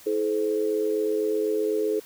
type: tone cluster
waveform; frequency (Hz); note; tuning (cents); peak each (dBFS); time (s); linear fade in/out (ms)
sine; 323.7 / 428 / 516; E4 / A4 / C5; -31 / -48 / -24; -30 / -23 / -32; 0.06-2; 10
effects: white hiss -49 dBFS RMS until 2.05 s